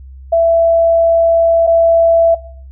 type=tone pair in turn; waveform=sine; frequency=666 / 666 Hz; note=E5 / E5; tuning=+18 / +18 cents; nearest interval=unison; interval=0 cents; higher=neither; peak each=-7 / -6 dBFS; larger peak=second; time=0.32-1.67 / 1.67-2.35 s; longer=first; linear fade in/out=10 ms; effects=noise-tail reverb RT60 0.6 s tail -20 dB re dry + added 66 Hz sine -31 dBFS peak until 2.71 s